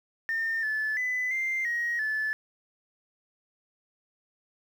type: tone with pitch steps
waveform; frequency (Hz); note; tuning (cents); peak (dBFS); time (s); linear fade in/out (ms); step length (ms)
sine; 1813 / 1736 / 2003 / 2092 / 1888 / 1737; A#6 / A6 / B6 / C7 / A#6 / A6; -49 / -24 / +24 / -1 / +22 / -23; -25; 0.29-2.33; 0; 340
effects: tanh soft clip ceiling -23 dBFS + 9-bit